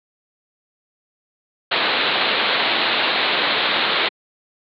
white low-pass noise, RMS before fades -19 dBFS, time 1.71-4.09 s, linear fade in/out 10 ms, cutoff 4200 Hz, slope 96 dB/octave, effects high-pass 300 Hz 12 dB/octave

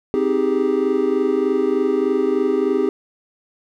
triangle chord, Ab major seventh, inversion first, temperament equal with one note detuned, 261.6 / 313.7 / 392 / 415.3 Hz, C4 / Eb4 / G4 / Ab4, 0 / +14 / 0 / 0 cents, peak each -21 / -22 / -17 / -20 dBFS, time 0.14-2.89 s, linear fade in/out 0 ms, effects none

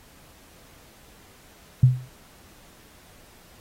sine tone with exponential decay, 126.9 Hz, B2, 47 cents sharp, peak -8 dBFS, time 1.83-2.09 s, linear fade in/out 5 ms, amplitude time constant 55 ms, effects pink hiss -53 dBFS RMS until 3.6 s + AAC 48 kbps

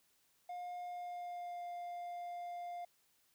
triangle tone with pitch glide, 712 to 701.8 Hz, F5 to F5, +33 to +8 cents, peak -40 dBFS, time 0.49-2.85 s, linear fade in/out 5 ms, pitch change -25 cents, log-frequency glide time 0.82-1.66 s, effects white hiss -74 dBFS RMS until 3.34 s

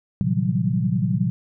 sine tone cluster, 114.9 / 132.7 / 164.7 / 181.7 / 192.5 Hz, A#2 / C3 / E3 / F#3 / G3, -25 / +25 / -1 / -31 / -31 cents, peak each -25 dBFS, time 0.21-1.3 s, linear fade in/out 0 ms, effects none

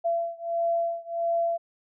sine beating tone pair, 676 / 677.5 Hz, E5 / E5, +43 / +47 cents, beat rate 1.5 Hz, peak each -27 / -28 dBFS, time 0.04-1.58 s, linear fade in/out 20 ms, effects none

